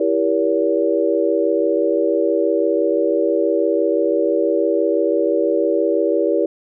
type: chord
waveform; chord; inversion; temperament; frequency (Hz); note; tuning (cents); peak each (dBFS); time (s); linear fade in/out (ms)
sine; E diminished seventh; none; just; 329.6 / 395.6 / 474.7 / 569.6; E4 / G4 / Bb4 / Db5; 0 / +16 / +31 / +47; -20; 0-6.46; 5
effects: none